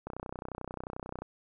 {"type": "click train", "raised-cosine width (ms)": 1, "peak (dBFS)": -24, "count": 37, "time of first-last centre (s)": [0.07, 1.22], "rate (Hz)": 31.3, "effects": []}